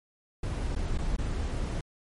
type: noise with dropouts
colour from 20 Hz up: brown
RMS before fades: -30 dBFS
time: 0.43-1.81 s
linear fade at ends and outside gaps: 5 ms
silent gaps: 0.752-0.761 / 0.977-0.985 / 1.165-1.184 s
effects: MP3 48 kbps